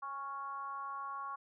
sine tone with frequency modulation, 1107 Hz, C#6, 3 cents flat, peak -39 dBFS, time 0.02-1.36 s, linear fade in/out 10 ms, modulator 285 Hz, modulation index 0.65, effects none

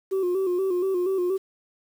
sine tone with vibrato, 370 Hz, F#4, in tune, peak -19 dBFS, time 0.11-1.38 s, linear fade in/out 20 ms, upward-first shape square, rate 4.2 Hz, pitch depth 63 cents each way, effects tanh soft clip ceiling -20 dBFS + 8-bit

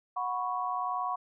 sine chord, F# suspended fourth, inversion none, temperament equal with one note detuned, 731.9 / 987.8 / 1108.7 Hz, F#5 / B5 / C#6, -19 / 0 / 0 cents, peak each -34 / -35 / -33 dBFS, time 0.16-1.16 s, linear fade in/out 10 ms, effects none

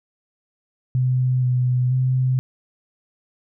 sine tone with pitch steps, 127.5 / 125.5 / 128.9 Hz, C3 / B2 / C3, -44 / +28 / -26 cents, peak -16 dBFS, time 0.95-2.39 s, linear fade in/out 0 ms, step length 480 ms, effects none

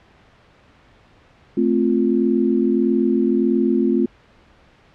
sine chord, F major, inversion first, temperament equal, 220 / 261.6 / 349.2 Hz, A3 / C4 / F4, 0 / 0 / 0 cents, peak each -19 dBFS, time 1.57-4.06 s, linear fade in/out 5 ms, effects pink hiss -52 dBFS RMS until 4.94 s + low-pass 3000 Hz 12 dB/octave

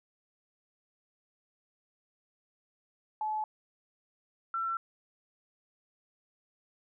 sine tone pair in turn, 860 / 1347.1 Hz, A5 / E6, -40 / +37 cents, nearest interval minor sixth, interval 777 cents, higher second, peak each -30 / -30 dBFS, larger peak neither, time 3.21-3.44 / 4.54-4.77 s, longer neither, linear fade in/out 2 ms, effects none

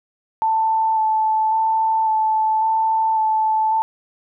sine tone with vibrato, 880 Hz, A5, in tune, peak -15 dBFS, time 0.42-3.82 s, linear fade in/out 0 ms, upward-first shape square, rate 0.91 Hz, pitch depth 12 cents each way, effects none

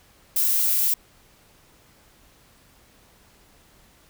violet noise with high-pass filter sweep, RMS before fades -21 dBFS, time 0.36-0.94 s, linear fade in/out 5 ms, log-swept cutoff 270 to 2300 Hz, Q 0.99, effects pink hiss -56 dBFS RMS until 4.09 s

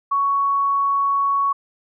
sine tone, 1115 Hz, C#6, 10 cents sharp, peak -16 dBFS, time 0.11-1.53 s, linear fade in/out 10 ms, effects none

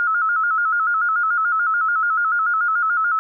sine tone with vibrato, 1358 Hz, F6, 49 cents flat, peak -16 dBFS, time 0-3.19 s, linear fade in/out 0 ms, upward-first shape square, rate 6.9 Hz, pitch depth 76 cents each way, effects none

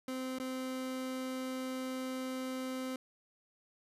30% pulse tone with dropouts, 259 Hz, C4, 17 cents flat, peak -34 dBFS, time 0.08-2.96 s, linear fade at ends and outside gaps 2 ms, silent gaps 0.386-0.399 s, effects resampled to 32000 Hz

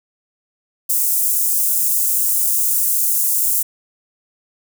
white high-pass noise, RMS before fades -17 dBFS, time 0.89-3.63 s, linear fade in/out 10 ms, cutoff 7700 Hz, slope 24 dB/octave, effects none

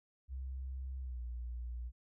sine tone with pitch glide, 65.41 to 59.98 Hz, C2 to B1, 0 to -50 cents, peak -39 dBFS, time 0.28-1.92 s, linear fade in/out 50 ms, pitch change -150 cents, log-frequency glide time 1-1.21 s, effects none

